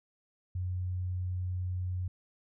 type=tone; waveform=sine; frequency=91 Hz; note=F#2; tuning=28 cents flat; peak=-31 dBFS; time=0.55-2.08 s; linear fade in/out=5 ms; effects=none